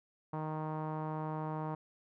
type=tone with low-pass filter; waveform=sawtooth; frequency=155.56 Hz; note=D#3; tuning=in tune; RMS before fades=-38 dBFS; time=0.33-1.75 s; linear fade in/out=5 ms; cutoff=980 Hz; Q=3.2; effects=none